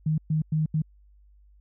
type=tone bursts at uneven times; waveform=sine; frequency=155.56 Hz; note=D#3; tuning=in tune; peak=-21 dBFS; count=4; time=0.06-0.18 / 0.3-0.42 / 0.52-0.66 / 0.74-0.82 s; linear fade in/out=5 ms; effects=added 50 Hz sine -53 dBFS peak until 1.6 s